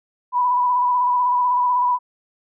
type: tone with vibrato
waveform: sine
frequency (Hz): 987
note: B5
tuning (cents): -1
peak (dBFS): -15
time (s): 0.32-1.99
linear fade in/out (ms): 50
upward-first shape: square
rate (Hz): 16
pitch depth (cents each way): 23
effects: none